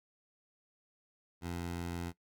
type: tone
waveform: 15% pulse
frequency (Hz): 86.4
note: F2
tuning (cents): -18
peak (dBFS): -31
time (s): 1.41-2.13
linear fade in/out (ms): 50
effects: noise-tail reverb RT60 0.1 s tail -19 dB re dry